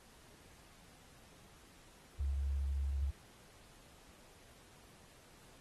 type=tone; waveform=sine; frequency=69.1 Hz; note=C#2; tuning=5 cents flat; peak=-33 dBFS; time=2.19-3.11 s; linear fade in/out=10 ms; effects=pink hiss -62 dBFS RMS until 5.6 s + AAC 32 kbps